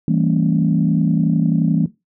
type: chord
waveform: sine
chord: E diminished seventh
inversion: none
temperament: equal with one note detuned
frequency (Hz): 164.81 / 196 / 227.9 / 277.2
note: E3 / G3 / Bb3 / Db4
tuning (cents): 0 / 0 / -39 / 0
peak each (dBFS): -16 / -21 / -18 / -21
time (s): 0.08-1.86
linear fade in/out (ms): 2
effects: noise-tail reverb RT60 0.2 s tail -17 dB re dry + tanh soft clip ceiling -4 dBFS